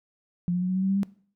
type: tone with pitch steps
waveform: sine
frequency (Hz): 176 / 179.08 / 182.21 / 185.39 / 188.63 / 191.93 / 195.28 / 198.7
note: F3 / F3 / F#3 / F#3 / F#3 / G3 / G3 / G3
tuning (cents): +14 / +44 / -26 / +4 / +34 / -36 / -6 / +24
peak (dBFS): -22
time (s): 0.48-1.032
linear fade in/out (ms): 0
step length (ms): 69
effects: noise-tail reverb RT60 0.5 s tail -20 dB re dry